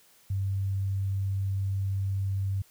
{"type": "tone", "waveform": "sine", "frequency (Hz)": 97.4, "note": "G2", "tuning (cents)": -11, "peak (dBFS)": -26, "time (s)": [0.3, 2.62], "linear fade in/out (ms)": 5, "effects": ["white hiss -60 dBFS RMS until 2.7 s"]}